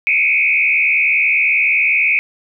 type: tone with frequency modulation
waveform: sine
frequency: 2369 Hz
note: D7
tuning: 14 cents sharp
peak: -11 dBFS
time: 0.07-2.19 s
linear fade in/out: 0 ms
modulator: 74.8 Hz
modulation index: 2.6
effects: none